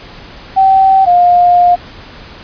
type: tone pair in turn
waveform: sine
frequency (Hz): 770 / 707.9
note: G5 / F5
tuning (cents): -31 / +23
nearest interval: minor second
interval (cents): 146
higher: first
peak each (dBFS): -4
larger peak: neither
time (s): 0.56-1.06 / 1.06-1.76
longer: second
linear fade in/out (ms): 20
effects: pink hiss -33 dBFS RMS until 2.43 s + resampled to 11025 Hz